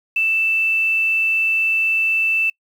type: tone with quantisation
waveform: sine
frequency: 2652 Hz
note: E7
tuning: 10 cents sharp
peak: -15 dBFS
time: 0.16-2.5 s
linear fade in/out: 5 ms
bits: 7
effects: noise-tail reverb RT60 0.1 s tail -26 dB re dry